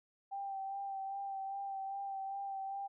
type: tone with vibrato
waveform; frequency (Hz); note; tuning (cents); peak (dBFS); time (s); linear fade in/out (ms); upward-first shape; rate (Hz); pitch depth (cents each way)
sine; 784; G5; 0; -38; 0.31-2.88; 20; sine; 2.5; 23
effects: none